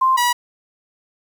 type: tone pair in turn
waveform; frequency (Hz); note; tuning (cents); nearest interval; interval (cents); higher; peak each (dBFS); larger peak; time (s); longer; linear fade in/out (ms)
sine / sawtooth; 1047 / 969.8; C6 / B5; +1 / -32; minor second; 133; first; -12 / -11; second; 0.01-0.17 / 0.17-0.33; neither; 10
effects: 8-bit